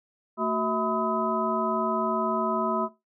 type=tone cluster; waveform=sine; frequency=224.1 / 372.5 / 650 / 1003 / 1270 Hz; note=A3 / F#4 / E5 / B5 / D#6; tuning=+32 / +12 / -24 / +26 / +35 cents; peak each=-30 dBFS; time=0.37-2.89 s; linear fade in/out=50 ms; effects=noise-tail reverb RT60 0.2 s tail -17 dB re dry